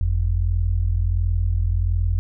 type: tone pair together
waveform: sine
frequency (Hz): 46.59 / 88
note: F#1 / F2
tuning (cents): +13 / +14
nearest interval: major seventh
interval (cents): 1101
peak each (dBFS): -20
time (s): 0.01-2.19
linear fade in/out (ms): 0
effects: none